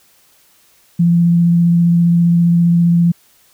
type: tone with vibrato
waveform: sine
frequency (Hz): 171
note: F3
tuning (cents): -36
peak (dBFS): -8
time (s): 0.99-3.12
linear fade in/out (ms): 10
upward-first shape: sine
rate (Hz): 15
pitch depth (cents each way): 11
effects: white hiss -52 dBFS RMS until 3.53 s